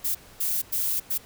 violet noise bursts at uneven times, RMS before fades -26 dBFS, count 4, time 0.04-0.15 / 0.4-0.62 / 0.72-1 / 1.1-1.18 s, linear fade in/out 10 ms, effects pink hiss -50 dBFS RMS until 1.25 s

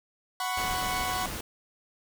sawtooth chord, F# suspended fourth, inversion none, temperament equal with one note detuned, 740 / 994.6 / 1108.7 Hz, F#5 / B5 / C#6, 0 / +12 / 0 cents, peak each -28 / -31 / -30 dBFS, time 0.4-1.26 s, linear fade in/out 2 ms
pink noise, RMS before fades -36 dBFS, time 0.57-1.41 s, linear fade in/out 5 ms
effects none

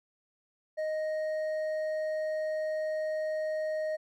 triangle tone with hard clipping, 622.3 Hz, D#5, in tune, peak -31 dBFS, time 0.77-3.97 s, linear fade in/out 20 ms, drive 8 dB, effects none

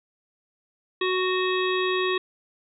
harmonic tone with a mistuned harmonic, 370 Hz, F#4, in tune, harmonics 1 / 3 / 5 / 7 / 9 / 10, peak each -24 / -29 / -31 / -32 / -34 / -34 dBFS, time 1.01-2.18 s, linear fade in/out 5 ms, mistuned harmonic 10, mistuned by +34 cents, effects none

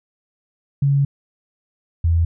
sine tone pair in turn, 140 / 83.49 Hz, C#3 / E2, +18 / +23 cents, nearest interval major sixth, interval 895 cents, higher first, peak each -13 dBFS, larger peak neither, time 0.82-1.05 / 2.04-2.25 s, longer first, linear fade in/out 5 ms, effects none

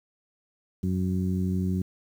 harmonic tone, 92.5 Hz, F#2, in tune, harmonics 1 / 2 / 3 / 4, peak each -28 / -26 / -36 / -38 dBFS, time 0.83-1.82 s, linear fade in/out 5 ms, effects 9-bit

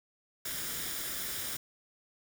white noise with comb filter, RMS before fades -37 dBFS, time 0.45-1.57 s, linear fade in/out 5 ms, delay 0.57 ms, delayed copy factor +0.5, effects none

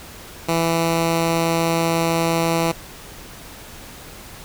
10% pulse tone, 165.9 Hz, E3, 11 cents sharp, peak -9 dBFS, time 0.48-2.72 s, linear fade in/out 10 ms, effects pink hiss -39 dBFS RMS until 4.44 s

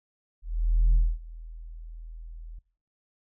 sine tone with ADSR envelope, 40.77 Hz, E1, 18 cents flat, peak -14 dBFS, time 0.42-2.59 s, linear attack 520 ms, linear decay 240 ms, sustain -24 dB, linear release 6 ms, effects noise-tail reverb RT60 0.5 s tail -23 dB re dry + tanh soft clip ceiling -15 dBFS

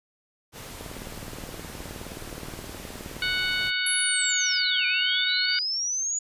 pink noise, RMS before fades -40 dBFS, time 0.52-3.72 s, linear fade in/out 50 ms
click train, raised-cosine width 2 ms, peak -25 dBFS, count 46, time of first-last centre 0.81-3.166 s, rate 19.1 Hz
harmonic tone, 740 Hz, F#5, in tune, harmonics 2 / 3 / 4 / 5 / 6, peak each -28 / -30 / -31 / -32 / -33 dBFS, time 3.22-5.59 s, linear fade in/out 2 ms
sine linear two-way sweep, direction down then up, 11220 to 2349 to 6910 Hz, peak -25 dBFS, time 3.86-6.19 s, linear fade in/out 5 ms, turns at 4.86 s
effects resampled to 32000 Hz

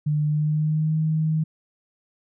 sine tone with pitch glide, 150 to 157.18 Hz, D3 to D#3, +37 to +18 cents, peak -19 dBFS, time 0.06-1.44 s, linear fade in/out 10 ms, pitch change +81 cents, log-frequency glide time 0.27-0.97 s, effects none

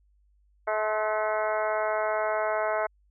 harmonic tone with a mistuned harmonic, 215.3 Hz, A3, 37 cents flat, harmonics 2 / 3 / 4 / 5 / 6 / 7 / 8 / 9 / 10, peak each -35 / -27 / -33 / -35 / -35 / -35 / -46 / -41 / -41 dBFS, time 0.67-2.87 s, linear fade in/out 10 ms, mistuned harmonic 5, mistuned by -30 cents, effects added 50 Hz sine -61 dBFS peak until 3.1 s

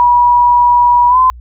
sine tone with pitch glide, 969 to 1025.4 Hz, B5 to C6, -33 to -35 cents, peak -5 dBFS, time 0-1.3 s, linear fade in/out 0 ms, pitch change +98 cents, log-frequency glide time 1.08-1.18 s, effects added 60 Hz sine -30 dBFS peak until 1.4 s

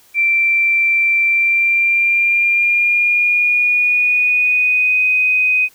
sine tone with pitch glide, 2349 to 2503 Hz, D7 to D#7, 0 to +10 cents, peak -11 dBFS, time 0.14-5.69 s, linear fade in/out 50 ms, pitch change +110 cents, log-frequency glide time 1.25-5.05 s, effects white hiss -50 dBFS RMS until 5.74 s

